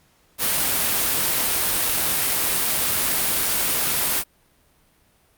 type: noise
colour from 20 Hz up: white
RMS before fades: -21 dBFS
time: 0.38-4.24 s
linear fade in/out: 50 ms
effects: pink hiss -60 dBFS RMS until 5.37 s + Opus 48 kbps